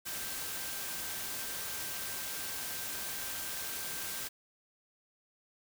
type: tone in noise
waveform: sine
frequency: 1568 Hz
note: G6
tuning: in tune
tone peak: -50 dBFS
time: 0.05-4.29 s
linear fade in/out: 20 ms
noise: white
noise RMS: -39 dBFS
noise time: 0.05-4.29 s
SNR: -14 dB
effects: none